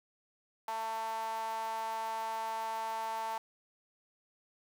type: tone with high-pass filter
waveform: sawtooth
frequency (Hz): 223.2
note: A3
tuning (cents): +25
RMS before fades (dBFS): -37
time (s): 0.68-3.38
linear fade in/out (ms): 2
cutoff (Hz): 840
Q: 9.7
effects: none